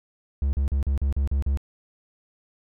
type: tone bursts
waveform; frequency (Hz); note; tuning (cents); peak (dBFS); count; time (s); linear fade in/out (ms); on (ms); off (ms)
triangle; 69.2; C#2; -2; -18; 8; 0.42-1.573; 0; 110; 39
effects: none